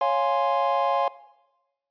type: chord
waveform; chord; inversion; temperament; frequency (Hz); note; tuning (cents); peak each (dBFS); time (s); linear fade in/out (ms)
triangle; Db major seventh; none; equal; 554.4 / 698.5 / 830.6 / 1046.5; Db5 / F5 / Ab5 / C6; 0 / 0 / 0 / 0; -24; 0.01-1.08; 2
effects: noise-tail reverb RT60 1.0 s tail -18 dB re dry + resampled to 11025 Hz